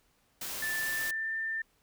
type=noise; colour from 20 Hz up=white; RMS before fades=-38 dBFS; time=0.41-1.11 s; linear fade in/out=5 ms
type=tone with pitch glide; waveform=sine; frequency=1760 to 1790.8 Hz; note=A6 to A6; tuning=0 to +30 cents; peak=-31 dBFS; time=0.62-1.62 s; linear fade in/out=5 ms; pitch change=+30 cents; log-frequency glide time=0.76-1.35 s
effects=pink hiss -70 dBFS RMS until 1.82 s